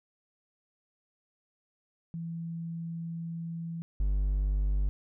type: tone pair in turn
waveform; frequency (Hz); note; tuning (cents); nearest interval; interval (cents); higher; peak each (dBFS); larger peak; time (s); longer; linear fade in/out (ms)
sine / triangle; 166.5 / 49.41; E3 / G1; +18 / +14; octave + major sixth; 2104; first; -34 / -23; second; 2.14-3.82 / 4-4.89; first; 0
effects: none